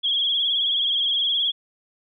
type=tone with vibrato; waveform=sine; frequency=3304 Hz; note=G#7; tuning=10 cents flat; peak=-19 dBFS; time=0.03-1.52 s; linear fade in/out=20 ms; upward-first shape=triangle; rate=19 Hz; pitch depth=74 cents each way; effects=none